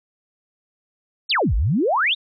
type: exponential two-way sweep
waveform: sine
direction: down then up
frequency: 5620 to 46.25 to 3905 Hz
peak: -16 dBFS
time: 1.29-2.15 s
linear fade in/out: 20 ms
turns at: 1.55 s
effects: none